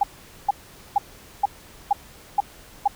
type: tone bursts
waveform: sine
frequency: 811 Hz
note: G#5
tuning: 41 cents flat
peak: -14 dBFS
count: 7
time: 0.01-2.878 s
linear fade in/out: 5 ms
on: 24 ms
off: 450 ms
effects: pink hiss -47 dBFS RMS until 2.95 s